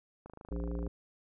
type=click train; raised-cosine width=1 ms; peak=-34 dBFS; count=17; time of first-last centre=0.26-0.866 s; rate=26.4 Hz
type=harmonic tone; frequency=57.9 Hz; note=A#1; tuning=11 cents flat; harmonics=1 / 3 / 5 / 7 / 9; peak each=-35 / -41 / -43 / -45 / -47 dBFS; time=0.51-0.88 s; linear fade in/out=5 ms
effects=none